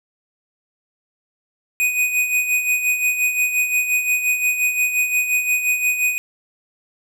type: tone with tremolo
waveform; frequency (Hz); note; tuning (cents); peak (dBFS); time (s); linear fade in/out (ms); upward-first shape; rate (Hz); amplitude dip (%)
square; 2489; D#7; 0; -15; 1.8-6.18; 0; sine; 5.7; 60
effects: none